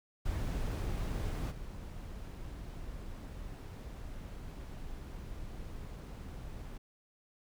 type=noise with level steps; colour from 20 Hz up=brown; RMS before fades=-35 / -44 dBFS; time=0.25-6.78 s; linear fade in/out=10 ms; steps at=1.5 s; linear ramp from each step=20 ms; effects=none